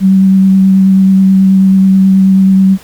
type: tone with vibrato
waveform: sine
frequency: 191.3 Hz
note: G3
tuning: 42 cents flat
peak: -3 dBFS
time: 0-2.78 s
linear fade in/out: 50 ms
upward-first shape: sine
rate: 9.3 Hz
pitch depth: 12 cents each way
effects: pink hiss -37 dBFS RMS until 2.83 s